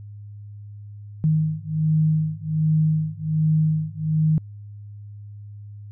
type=beating tone pair; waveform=sine; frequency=155.56 / 156.86 Hz; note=D#3 / D#3; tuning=0 / +14 cents; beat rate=1.3 Hz; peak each=-21 / -21 dBFS; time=1.24-4.38 s; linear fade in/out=0 ms; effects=added 103 Hz sine -36 dBFS peak until 5.91 s